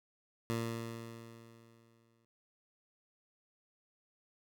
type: tone with exponential decay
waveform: 15% pulse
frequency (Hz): 115.2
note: A#2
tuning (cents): -20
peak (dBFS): -26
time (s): 0.5-2.25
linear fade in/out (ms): 0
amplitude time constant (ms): 380
effects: none